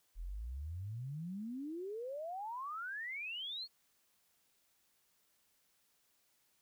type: exponential sweep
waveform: sine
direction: up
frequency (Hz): 38.89 to 4435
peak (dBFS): -40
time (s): 0.15-3.68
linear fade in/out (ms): 50
effects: white hiss -75 dBFS RMS until 6.61 s